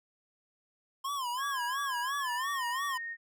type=tone with vibrato; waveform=square; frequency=1048 Hz; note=C6; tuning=2 cents sharp; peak=-33 dBFS; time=1.04-2.98 s; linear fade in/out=10 ms; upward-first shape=sine; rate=2.9 Hz; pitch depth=160 cents each way
type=tone with pitch glide; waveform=sine; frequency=1648 to 1849.8 Hz; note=G#6 to A#6; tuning=-14 to -14 cents; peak=-36 dBFS; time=1.37-3.17 s; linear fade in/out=50 ms; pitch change=+200 cents; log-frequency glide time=2.07-2.53 s
effects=none